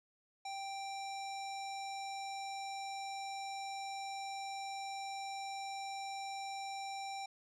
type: tone with low-pass filter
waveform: square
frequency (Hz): 785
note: G5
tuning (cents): +2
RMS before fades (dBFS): -43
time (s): 0.45-7.26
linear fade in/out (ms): 5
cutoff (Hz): 6400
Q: 1.9
effects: none